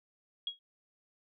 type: tone with exponential decay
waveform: sine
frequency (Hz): 3301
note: G#7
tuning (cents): -11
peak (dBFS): -29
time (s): 0.47-0.59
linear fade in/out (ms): 2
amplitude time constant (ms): 24
effects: none